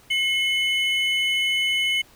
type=tone pair together; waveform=triangle; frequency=2160 / 3006 Hz; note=C#7 / F#7; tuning=-45 / +27 cents; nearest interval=tritone; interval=572 cents; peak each=-21 dBFS; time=0.1-2.02 s; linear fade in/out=10 ms; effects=pink hiss -53 dBFS RMS until 2.15 s